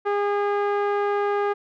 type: tone with low-pass filter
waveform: sawtooth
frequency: 407.8 Hz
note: G#4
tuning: 32 cents flat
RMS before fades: -23 dBFS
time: 0.05-1.54 s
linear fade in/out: 20 ms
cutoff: 1400 Hz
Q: 1.2
effects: none